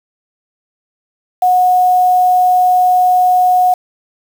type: tone with quantisation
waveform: sine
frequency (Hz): 730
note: F#5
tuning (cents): -24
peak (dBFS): -7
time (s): 1.42-3.74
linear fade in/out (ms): 5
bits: 5
effects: none